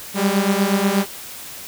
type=beating tone pair; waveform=sawtooth; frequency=193.8 / 202.1 Hz; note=G3 / G#3; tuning=-20 / -47 cents; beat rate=8.3 Hz; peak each=-15 dBFS; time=0.14-1.06 s; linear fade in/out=50 ms; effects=white hiss -35 dBFS RMS until 1.67 s